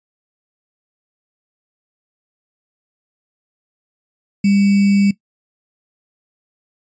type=tone with sample-and-hold; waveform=sine; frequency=200 Hz; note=G3; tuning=35 cents sharp; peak=-10 dBFS; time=4.44-5.11 s; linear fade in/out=5 ms; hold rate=2450 Hz; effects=noise-tail reverb RT60 0.1 s tail -17 dB re dry + resampled to 16000 Hz